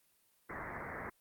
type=low-pass noise; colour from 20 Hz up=white; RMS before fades=-43 dBFS; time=0.49-1.1 s; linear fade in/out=10 ms; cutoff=2100 Hz; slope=96 dB/octave; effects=white hiss -72 dBFS RMS until 1.2 s + Opus 32 kbps